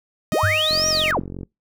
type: tone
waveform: sawtooth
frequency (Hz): 622.3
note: D#5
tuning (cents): 0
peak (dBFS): -19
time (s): 0.32-1.11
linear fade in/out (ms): 0
type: linear two-way sweep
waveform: sine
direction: up then down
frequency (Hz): 82.7 to 5880 to 82.7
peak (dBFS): -18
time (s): 0.32-1.2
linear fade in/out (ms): 5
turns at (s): 0.88
type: tone with exponential decay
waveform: sine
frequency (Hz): 98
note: G2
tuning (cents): 0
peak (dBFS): -15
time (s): 0.43-0.72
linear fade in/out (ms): 5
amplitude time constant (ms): 62
type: click train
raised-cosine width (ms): 3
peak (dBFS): -19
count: 34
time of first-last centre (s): 0.71-1.432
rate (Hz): 45.7
effects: noise-tail reverb RT60 0.2 s tail -25 dB re dry